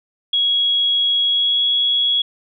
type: tone with pitch glide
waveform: sine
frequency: 3322 to 3343 Hz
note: G#7 to G#7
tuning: 0 to +11 cents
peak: -14 dBFS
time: 0.33-2.22 s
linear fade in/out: 5 ms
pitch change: +11 cents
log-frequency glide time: 1.24-1.62 s
effects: none